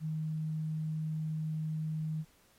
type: tone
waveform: sine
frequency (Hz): 156.5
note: D#3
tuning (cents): +10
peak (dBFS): -32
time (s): 0-2.25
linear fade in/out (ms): 50
effects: pink hiss -65 dBFS RMS until 2.58 s + MP3 64 kbps